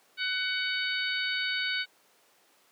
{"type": "harmonic tone", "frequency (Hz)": 748, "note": "F#5", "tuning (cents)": 19, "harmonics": [2, 3, 4, 5, 6], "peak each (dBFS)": [-32, -34, -35, -36, -37], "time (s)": [0.17, 1.86], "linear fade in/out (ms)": 50, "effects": ["pink hiss -63 dBFS RMS until 2.71 s", "high-pass 400 Hz 12 dB/octave"]}